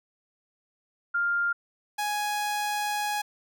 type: tone pair in turn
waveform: sine / sawtooth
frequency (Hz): 1400 / 832.5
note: F6 / G#5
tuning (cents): +4 / +4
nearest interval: major sixth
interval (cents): 900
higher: first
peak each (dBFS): -23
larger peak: neither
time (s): 1.14-1.53 / 1.98-3.22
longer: second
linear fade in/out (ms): 10
effects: none